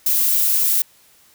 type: noise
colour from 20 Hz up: violet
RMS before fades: -17 dBFS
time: 0.06-0.82 s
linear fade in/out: 2 ms
effects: white hiss -53 dBFS RMS until 1.34 s